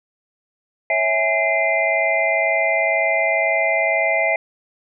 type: tone cluster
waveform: sine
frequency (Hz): 553 / 655 / 828 / 2067 / 2399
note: C#5 / E5 / G#5 / C7 / D7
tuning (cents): -4 / -11 / -5 / -22 / +36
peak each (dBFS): -26 / -20 / -26 / -19 / -26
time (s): 0.9-4.36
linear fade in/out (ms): 2
effects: none